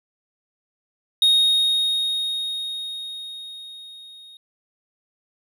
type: tone with level ramp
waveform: triangle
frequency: 3729 Hz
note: A#7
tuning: in tune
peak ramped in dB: -11 to -41 dBFS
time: 1.22-4.37 s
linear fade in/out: 2 ms
effects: none